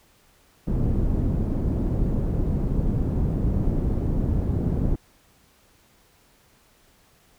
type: low-pass noise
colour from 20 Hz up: pink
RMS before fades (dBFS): -23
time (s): 0.67-4.96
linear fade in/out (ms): 10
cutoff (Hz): 280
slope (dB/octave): 12
effects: pink hiss -59 dBFS RMS until 7.38 s